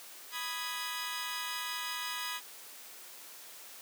15% pulse chord, G# minor, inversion first, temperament equal, 987.8 / 1244.5 / 1661.2 Hz, B5 / D#6 / G#6, 0 / 0 / 0 cents, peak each -33 / -35 / -34 dBFS, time 0.31-2.41 s, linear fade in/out 50 ms, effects white hiss -50 dBFS RMS until 3.81 s + high-pass 300 Hz 12 dB/octave

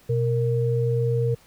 sine tone pair together, 123.47 / 464.3 Hz, B2 / A#4, 0 / -7 cents, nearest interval octave + major seventh, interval 2293 cents, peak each -21 / -24 dBFS, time 0.09-1.35 s, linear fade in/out 10 ms, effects pink hiss -55 dBFS RMS until 1.46 s

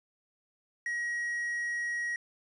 triangle tone, 1900 Hz, A#6, 33 cents sharp, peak -29 dBFS, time 0.86-2.16 s, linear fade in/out 2 ms, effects resampled to 24000 Hz + 10-bit

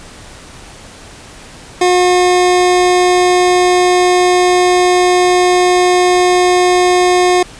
25% pulse tone, 360 Hz, F#4, 47 cents flat, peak -4 dBFS, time 1.81-7.43 s, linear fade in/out 5 ms, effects pink hiss -35 dBFS RMS until 7.59 s + resampled to 22050 Hz

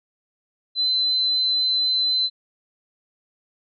sine tone, 4048 Hz, B7, 42 cents sharp, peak -18 dBFS, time 0.75-2.3 s, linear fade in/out 50 ms, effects none

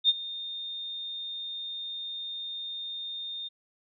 sine tone with ADSR envelope, 3646 Hz, A#7, 39 cents flat, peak -16 dBFS, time 0.04-3.49 s, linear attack 49 ms, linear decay 35 ms, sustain -18 dB, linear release 20 ms, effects none

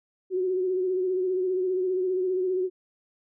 sine tone with vibrato, 370 Hz, F#4, in tune, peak -23 dBFS, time 0.3-2.7 s, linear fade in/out 50 ms, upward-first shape sine, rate 15 Hz, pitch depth 42 cents each way, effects none

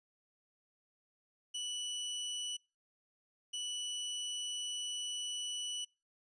sawtooth tone bursts at uneven times, 2960 Hz, F#7, in tune, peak -34 dBFS, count 2, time 1.54-2.57 / 3.53-5.85 s, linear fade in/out 10 ms, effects noise-tail reverb RT60 0.3 s tail -26 dB re dry + resampled to 22050 Hz

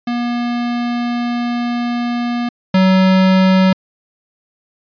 square tone pair in turn, 240 / 188.18 Hz, B3 / F#3, -49 / +30 cents, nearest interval major third, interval 421 cents, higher first, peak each -17 / -9 dBFS, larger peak second, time 0.07-2.49 / 2.74-3.73 s, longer first, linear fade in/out 5 ms, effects resampled to 11025 Hz

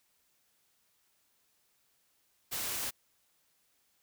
white noise, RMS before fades -36 dBFS, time 2.51-2.91 s, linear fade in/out 20 ms, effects white hiss -73 dBFS RMS until 4.02 s

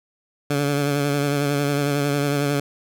15% pulse tone with vibrato, 143.2 Hz, D3, 43 cents flat, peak -13 dBFS, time 0.5-2.6 s, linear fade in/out 5 ms, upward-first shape sine, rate 11 Hz, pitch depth 34 cents each way, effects none

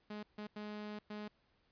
sawtooth tone bursts at uneven times, 210 Hz, G#3, 19 cents sharp, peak -39 dBFS, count 4, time 0.1-0.23 / 0.38-0.47 / 0.56-0.99 / 1.1-1.28 s, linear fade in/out 5 ms, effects pink hiss -75 dBFS RMS until 1.71 s + resampled to 11025 Hz

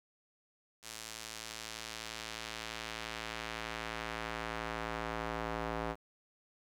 square tone with band-pass filter sweep, 55.8 Hz, A1, 25 cents sharp, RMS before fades -41 dBFS, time 0.82-5.96 s, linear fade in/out 50 ms, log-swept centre 7400 to 860 Hz, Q 0.75, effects 10-bit

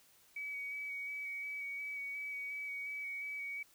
sine tone with vibrato, 2267 Hz, C#7, 38 cents sharp, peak -39 dBFS, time 0.36-3.63 s, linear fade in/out 5 ms, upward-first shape square, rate 2.8 Hz, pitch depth 13 cents each way, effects white hiss -66 dBFS RMS until 3.74 s

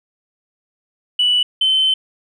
sine tone pair in turn, 2960 / 3071 Hz, F#7 / G7, 0 / -36 cents, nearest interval minor second, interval 64 cents, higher second, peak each -11 / -11 dBFS, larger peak neither, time 1.19-1.43 / 1.61-1.94 s, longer second, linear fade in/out 5 ms, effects tanh soft clip ceiling -8 dBFS

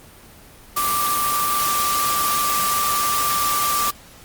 sine tone in noise, 1174.7 Hz, D6, in tune, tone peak -20 dBFS, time 0.76-3.91 s, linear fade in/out 10 ms, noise white, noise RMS -23 dBFS, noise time 0.76-3.91 s, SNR 0 dB, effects pink hiss -45 dBFS RMS until 4.24 s + Opus 24 kbps

